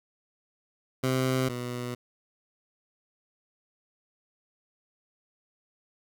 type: tone pair in turn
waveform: 15% pulse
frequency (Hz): 130 / 122.7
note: C3 / B2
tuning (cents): -11 / -11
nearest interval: minor second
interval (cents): 100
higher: first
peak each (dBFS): -18 / -26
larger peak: first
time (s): 1.03-1.49 / 1.49-1.95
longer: neither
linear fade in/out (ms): 10
effects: none